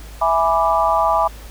sine chord, E dominant seventh, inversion none, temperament equal, 659.3 / 830.6 / 987.8 / 1174.7 Hz, E5 / G#5 / B5 / D6, 0 / 0 / 0 / 0 cents, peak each -19 dBFS, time 0.21-1.28 s, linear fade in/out 10 ms, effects added 53 Hz sine -34 dBFS peak until 1.5 s + pink hiss -42 dBFS RMS until 1.5 s

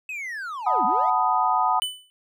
triangle linear two-way sweep, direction down then up, 2600 to 188.6 to 773 Hz, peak -28 dBFS, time 0.09-1.1 s, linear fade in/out 2 ms, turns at 0.85 s
sine chord, B dominant seventh, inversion second, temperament equal, 740 / 880 / 987.8 / 1244.5 Hz, F#5 / A5 / B5 / D#6, 0 / 0 / 0 / 0 cents, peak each -24 dBFS, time 0.66-1.8 s, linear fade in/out 10 ms
square tone with exponential decay, 3000 Hz, F#7, 23 cents sharp, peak -21 dBFS, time 1.82-2.1 s, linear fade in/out 0 ms, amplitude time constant 59 ms
effects none

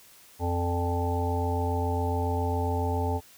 harmonic tone with a mistuned harmonic, 87.31 Hz, F2, in tune, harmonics 1 / 3 / 5 / 7 / 9 / 10, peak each -27 / -34 / -33 / -38 / -34 / -34 dBFS, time 0.39-3.21 s, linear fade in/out 50 ms, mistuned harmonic 7, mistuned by -43 cents, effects white hiss -54 dBFS RMS until 3.37 s

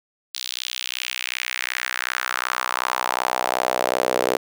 sawtooth tone with high-pass filter sweep, 62.7 Hz, B1, 27 cents sharp, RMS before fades -25 dBFS, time 0.34-4.37 s, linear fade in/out 5 ms, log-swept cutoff 4000 to 460 Hz, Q 2.4, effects none

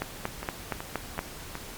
two click trains, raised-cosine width 0.5 ms, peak -13 / -19 dBFS, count 6 / 4, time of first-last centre 0.02-1.191 / 0.43-1.554 s, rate 4.27 / 2.67 Hz, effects pink hiss -42 dBFS RMS until 1.77 s + MP3 96 kbps

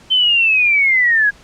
sine linear sweep, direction down, 3098 to 1628 Hz, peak -10 dBFS, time 0.1-1.31 s, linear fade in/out 20 ms, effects pink hiss -45 dBFS RMS until 1.43 s + low-pass 7000 Hz 12 dB/octave

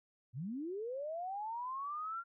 sine linear sweep, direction up, 107.2 to 1396.9 Hz, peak -38 dBFS, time 0.33-2.24 s, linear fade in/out 50 ms, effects none

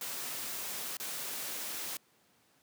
white noise with dropouts, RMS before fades -39 dBFS, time 0.01-1.97 s, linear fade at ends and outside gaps 2 ms, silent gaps 0.97-0.999 s, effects pink hiss -68 dBFS RMS until 2.62 s + high-pass 150 Hz 12 dB/octave

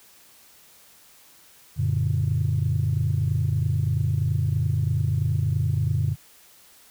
sine chord, Gb augmented, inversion none, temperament just, 92.5 / 115.62 / 144.53 Hz, Gb2 / Bb2 / D3, 0 / -14 / -27 cents, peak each -24 dBFS, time 1.76-6.16 s, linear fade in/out 50 ms, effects tanh soft clip ceiling -13 dBFS + white hiss -53 dBFS RMS until 6.9 s

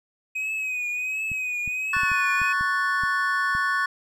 triangle tone with vibrato, 2517 Hz, D#7, 19 cents sharp, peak -24 dBFS, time 0.35-2.53 s, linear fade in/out 10 ms, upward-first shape triangle, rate 1.4 Hz, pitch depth 62 cents each way
clicks, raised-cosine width 5 ms, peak -25 dBFS, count 9, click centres 1.317 / 1.677 / 1.967 / 2.034 / 2.117 / 2.417 / 2.61 / 3.036 / 3.551 s
triangle chord, F# minor, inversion second, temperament equal, 1108.7 / 1480 / 1760 Hz, C#6 / F#6 / A6, 0 / 0 / 0 cents, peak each -24 dBFS, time 1.93-3.86 s, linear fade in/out 5 ms
effects none

